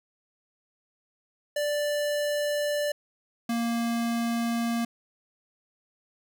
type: tone pair in turn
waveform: square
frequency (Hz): 587.3 / 233.1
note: D5 / A#3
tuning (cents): 0 / 0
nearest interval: octave + major third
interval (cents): 1600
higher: first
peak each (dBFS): -26 / -26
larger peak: neither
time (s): 1.56-2.92 / 3.49-4.85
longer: neither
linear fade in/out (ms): 5
effects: none